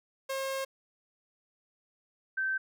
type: tone pair in turn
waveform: sawtooth / sine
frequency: 537 / 1549.9 Hz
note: C5 / G6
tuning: +45 / -20 cents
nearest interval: octave + tritone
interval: 1835 cents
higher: second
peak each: -28 dBFS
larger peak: neither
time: 0.29-0.65 / 2.37-2.58 s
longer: first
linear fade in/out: 10 ms
effects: none